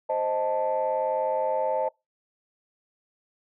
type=chord; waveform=sine; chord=A diminished; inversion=first; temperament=equal; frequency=523.3 / 622.3 / 880 Hz; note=C5 / Eb5 / A5; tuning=0 / 0 / 0 cents; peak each=-27 dBFS; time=0.09-1.89 s; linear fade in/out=10 ms; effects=noise-tail reverb RT60 0.2 s tail -24 dB re dry + tanh soft clip ceiling -16 dBFS